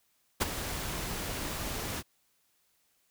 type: noise with ADSR envelope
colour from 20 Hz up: pink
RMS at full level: -25 dBFS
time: 0.4-2.03 s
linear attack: 20 ms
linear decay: 18 ms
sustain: -11 dB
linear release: 43 ms
effects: white hiss -72 dBFS RMS until 3.1 s